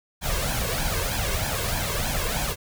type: noise with flanger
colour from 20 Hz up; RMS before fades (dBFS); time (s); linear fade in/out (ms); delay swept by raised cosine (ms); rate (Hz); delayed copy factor
pink; -26; 0.21-2.56; 50; 1.2 to 1.9; 3.2; +0.7
effects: none